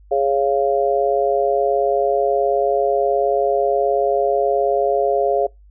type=chord; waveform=sine; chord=Db major; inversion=second; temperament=just; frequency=415.8 / 554.4 / 693 Hz; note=Ab4 / Db5 / F5; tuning=+2 / 0 / -14 cents; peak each=-19 dBFS; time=0.11-5.47 s; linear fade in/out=10 ms; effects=noise-tail reverb RT60 0.2 s tail -25 dB re dry + added 50 Hz sine -44 dBFS peak until 5.7 s